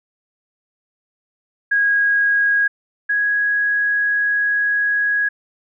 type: tone pair in turn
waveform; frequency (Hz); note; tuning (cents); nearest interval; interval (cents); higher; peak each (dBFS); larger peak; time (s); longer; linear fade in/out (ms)
sine; 1644 / 1661.2; G#6 / G#6; -18 / 0; unison; 18; second; -13 / -15; first; 1.71-2.68 / 3.09-5.29; second; 10
effects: none